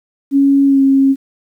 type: tone with pitch glide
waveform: sine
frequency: 277.2 to 271.3 Hz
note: C#4 to C#4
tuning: 0 to -37 cents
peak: -7 dBFS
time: 0.31-1.16 s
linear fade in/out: 50 ms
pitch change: -37 cents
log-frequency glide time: 0.66-0.81 s
effects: 8-bit